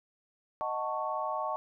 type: chord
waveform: sine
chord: D# half-diminished seventh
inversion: none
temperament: equal with one note detuned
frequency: 622.3 / 740 / 887.1 / 1108.7 Hz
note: D#5 / F#5 / A5 / C#6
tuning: 0 / 0 / +14 / 0 cents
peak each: -36 / -38 / -36 / -35 dBFS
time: 0.61-1.56 s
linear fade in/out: 0 ms
effects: none